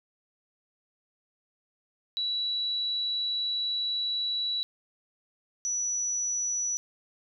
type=tone pair in turn; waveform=sine; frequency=3928 / 5907 Hz; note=B7 / F#8; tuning=-10 / -4 cents; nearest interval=perfect fifth; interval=706 cents; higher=second; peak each=-27 dBFS; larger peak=neither; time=2.17-4.63 / 5.65-6.77 s; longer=first; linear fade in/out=0 ms; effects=none